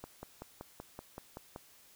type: click train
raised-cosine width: 1 ms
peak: -29 dBFS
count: 9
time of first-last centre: 0.04-1.561 s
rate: 5.26 Hz
effects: white hiss -61 dBFS RMS until 1.95 s